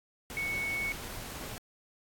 sine tone in noise, 2217 Hz, C#7, in tune, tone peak -31 dBFS, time 0.37-0.92 s, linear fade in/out 0 ms, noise pink, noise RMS -42 dBFS, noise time 0.3-1.58 s, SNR +8 dB, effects AAC 64 kbps

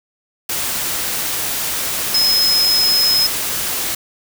sine tone in noise, 5130 Hz, E8, 48 cents flat, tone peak -12 dBFS, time 2.14-3.27 s, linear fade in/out 5 ms, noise white, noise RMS -21 dBFS, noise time 0.49-3.95 s, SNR +6 dB, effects none

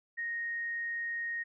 sine tone, 1864.7 Hz, A#6, in tune, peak -33 dBFS, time 0.17-1.44 s, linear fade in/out 20 ms, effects none

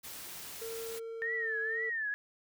white noise, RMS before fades -45 dBFS, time 0.03-1 s, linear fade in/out 20 ms
triangle tone with pitch glide, 454.7 to 447.1 Hz, A#4 to A4, -43 to +28 cents, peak -37 dBFS, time 0.61-1.9 s, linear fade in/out 10 ms, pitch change -29 cents, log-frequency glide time 1.22-1.43 s
sine tone with vibrato, 1807 Hz, A6, 46 cents sharp, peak -32 dBFS, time 1.22-2.14 s, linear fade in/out 0 ms, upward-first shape triangle, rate 2 Hz, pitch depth 160 cents each way
effects none

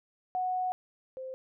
sine tone pair in turn, 737 / 521.1 Hz, F#5 / C5, -7 / -7 cents, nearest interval tritone, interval 600 cents, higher first, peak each -28 / -37 dBFS, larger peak first, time 0.35-0.72 / 1.17-1.34 s, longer first, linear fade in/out 0 ms, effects none

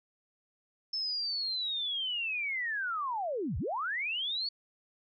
sine linear two-way sweep, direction down then up, 5300 to 54.7 to 4500 Hz, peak -31 dBFS, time 0.93-4.49 s, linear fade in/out 5 ms, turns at 3.58 s, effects none

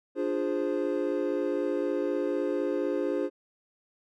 triangle chord, D half-diminished seventh, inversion none, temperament equal with one note detuned, 293.7 / 349.2 / 413.2 / 523.3 Hz, D4 / F4 / Ab4 / C5, 0 / 0 / -9 / 0 cents, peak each -30 dBFS, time 0.15-3.3 s, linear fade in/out 50 ms, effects none

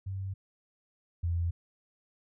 sine tone pair in turn, 96.2 / 85.3 Hz, G2 / F2, -32 / -40 cents, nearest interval major second, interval 208 cents, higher first, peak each -33 / -27 dBFS, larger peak second, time 0.06-0.34 / 1.23-1.51 s, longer neither, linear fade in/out 10 ms, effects none

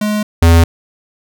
square tone pair in turn, 210.6 / 83.58 Hz, G#3 / E2, +24 / +24 cents, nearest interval octave + major third, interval 1600 cents, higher first, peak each -14 / -5 dBFS, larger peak second, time 0.01-0.23 / 0.42-0.64 s, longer neither, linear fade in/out 5 ms, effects none

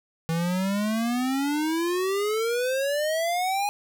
square exponential sweep, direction up, 161.6 to 830.6 Hz, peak -24 dBFS, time 0.29-3.69 s, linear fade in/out 0 ms, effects 10-bit

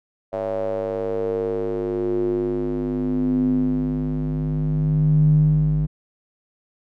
square tone with band-pass filter sweep, 51 Hz, G#1, 31 cents flat, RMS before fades -21 dBFS, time 0.32-5.87 s, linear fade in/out 20 ms, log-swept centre 610 to 130 Hz, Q 6.4, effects none

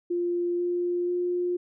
sine tone with pitch steps, 349.2 / 352 / 354.9 Hz, F4 / F4 / F4, 0 / +14 / +28 cents, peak -24 dBFS, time 0.1-1.57 s, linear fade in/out 10 ms, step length 490 ms, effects none

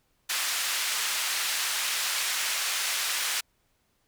pink band-pass noise, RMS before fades -29 dBFS, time 0.29-3.41 s, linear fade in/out 10 ms, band 1700 to 12000 Hz, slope 12 dB/octave, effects pink hiss -71 dBFS RMS until 4.07 s

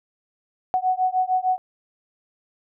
sine beating tone pair, 739 / 745.6 Hz, F#5 / F#5, -2 / +13 cents, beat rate 6.6 Hz, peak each -22 dBFS, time 0.74-1.58 s, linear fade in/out 0 ms, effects none

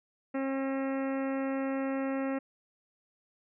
harmonic tone, 269.5 Hz, C#4, 49 cents flat, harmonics 1 / 2 / 3 / 4 / 5 / 6 / 7 / 8 / 9 / 10, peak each -31 / -35 / -43 / -47 / -45 / -50 / -46 / -51 / -54 / -54 dBFS, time 0.34-2.39 s, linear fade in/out 10 ms, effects none

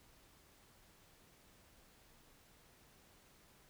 silence, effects pink hiss -66 dBFS RMS until 3.69 s

